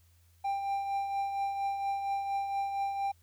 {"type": "tone with tremolo", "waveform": "triangle", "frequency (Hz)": 792, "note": "G5", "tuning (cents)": 18, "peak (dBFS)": -26, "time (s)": [0.44, 3.12], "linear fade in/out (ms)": 10, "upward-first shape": "triangle", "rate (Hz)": 4.3, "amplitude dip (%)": 50, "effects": ["added 85 Hz sine -61 dBFS peak until 3.22 s", "white hiss -70 dBFS RMS until 3.22 s"]}